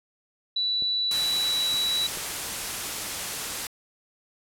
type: tone with pitch glide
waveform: sine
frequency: 3952 to 3918 Hz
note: B7 to B7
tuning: 0 to -15 cents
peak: -23 dBFS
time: 0.56-2.07 s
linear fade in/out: 5 ms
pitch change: -15 cents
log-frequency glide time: 1.01-1.72 s
type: clicks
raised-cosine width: 2 ms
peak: -29 dBFS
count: 3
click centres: 0.823 / 1.742 / 2.173 s
type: noise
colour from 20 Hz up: white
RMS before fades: -31 dBFS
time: 1.11-3.67 s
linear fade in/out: 2 ms
effects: low-pass 12000 Hz 12 dB/octave

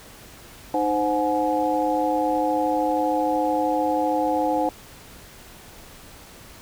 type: tone cluster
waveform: sine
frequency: 308 / 520 / 732 / 845 Hz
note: D#4 / C5 / F#5 / G#5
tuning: -17 / -11 / -19 / +30 cents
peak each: -25 dBFS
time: 0.74-4.69 s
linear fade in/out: 2 ms
effects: pink hiss -45 dBFS RMS until 6.61 s

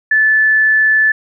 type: tone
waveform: sine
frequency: 1743 Hz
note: A6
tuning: 17 cents flat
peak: -8 dBFS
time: 0.11-1.12 s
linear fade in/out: 5 ms
effects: none

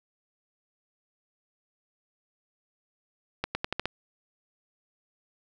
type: accelerating click train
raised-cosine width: 0.3 ms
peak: -12 dBFS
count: 6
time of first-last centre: 3.44-3.856 s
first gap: 110 ms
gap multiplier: 0.86
effects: none

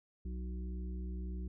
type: harmonic tone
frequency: 61.74 Hz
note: B1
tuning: in tune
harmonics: 1 / 3 / 5 / 6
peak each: -38 / -46 / -54 / -55 dBFS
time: 0.25-1.48 s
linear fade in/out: 5 ms
effects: none

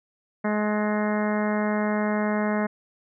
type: harmonic tone with a mistuned harmonic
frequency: 211 Hz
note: G#3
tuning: 28 cents sharp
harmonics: 1 / 2 / 3 / 4 / 5 / 6 / 7 / 8 / 9 / 10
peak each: -24 / -31 / -29 / -34 / -35 / -38 / -37 / -39 / -37 / -40 dBFS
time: 0.44-2.67 s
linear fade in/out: 10 ms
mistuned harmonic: 9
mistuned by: -33 cents
effects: none

